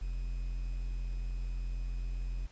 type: tone with quantisation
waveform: triangle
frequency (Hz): 43.65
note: F1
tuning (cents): 0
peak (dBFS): -31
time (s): 0.01-2.47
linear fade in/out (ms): 10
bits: 10
effects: pink hiss -61 dBFS RMS until 2.51 s + resampled to 16000 Hz